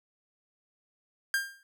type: tone with exponential decay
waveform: 45% pulse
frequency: 1600 Hz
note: G6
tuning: 35 cents sharp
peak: -23 dBFS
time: 1.34-1.63 s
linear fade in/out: 1 ms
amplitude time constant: 62 ms
effects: none